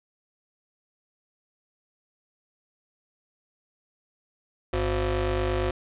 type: ring-modulated tone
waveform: 25% pulse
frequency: 155.56 Hz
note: D#3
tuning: in tune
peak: -17 dBFS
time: 4.73-5.71 s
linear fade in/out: 5 ms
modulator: 209 Hz
effects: resampled to 8000 Hz + 9-bit